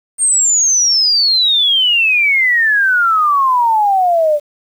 sine exponential sweep, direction down, 8790 to 578 Hz, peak -9 dBFS, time 0.18-4.4 s, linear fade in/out 50 ms, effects 7-bit

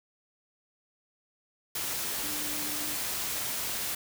sine tone in noise, 297.8 Hz, D4, 24 cents sharp, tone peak -42 dBFS, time 2.23-2.95 s, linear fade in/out 5 ms, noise white, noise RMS -33 dBFS, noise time 1.75-3.95 s, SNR -12 dB, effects none

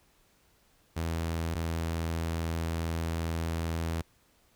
sawtooth tone pair in turn, 82.41 / 82.41 Hz, E2 / E2, 0 / 0 cents, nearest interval unison, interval 0 cents, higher neither, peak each -26 dBFS, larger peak neither, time 0.96-1.55 / 1.55-4.02 s, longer second, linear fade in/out 10 ms, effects pink hiss -66 dBFS RMS until 4.55 s

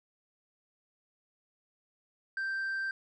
sine tone with tanh clipping, 1568 Hz, G6, in tune, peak -32 dBFS, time 2.37-2.91 s, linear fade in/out 2 ms, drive 2 dB, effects none

